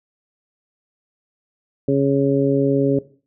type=harmonic tone; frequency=138.4 Hz; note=C#3; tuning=2 cents flat; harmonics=1 / 2 / 3 / 4; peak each=-21 / -18 / -19 / -23 dBFS; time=1.88-2.99 s; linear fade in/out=5 ms; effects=noise-tail reverb RT60 0.4 s tail -17 dB re dry